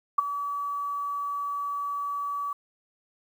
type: tone with ADSR envelope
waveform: sine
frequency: 1144 Hz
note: D6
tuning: 46 cents flat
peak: -14 dBFS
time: 0.18-2.53 s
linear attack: 8 ms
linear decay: 13 ms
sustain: -14 dB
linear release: 4 ms
effects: 9-bit